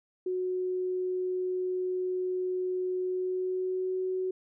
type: tone with pitch glide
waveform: sine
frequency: 367.4 to 372.3 Hz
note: F#4 to F#4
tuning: -12 to +11 cents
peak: -28 dBFS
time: 0.26-4.31 s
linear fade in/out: 5 ms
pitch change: +23 cents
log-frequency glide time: 3.01-3.97 s
effects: none